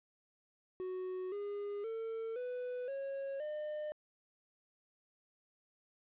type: tone with pitch steps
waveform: triangle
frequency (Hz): 370 / 408.2 / 450.3 / 496.8 / 548 / 604.5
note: F#4 / G#4 / A4 / B4 / C#5 / D5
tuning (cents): 0 / -30 / +40 / +10 / -20 / +50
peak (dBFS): -36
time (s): 0.8-3.92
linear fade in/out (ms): 0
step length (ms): 520
effects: resampled to 8000 Hz + 12-bit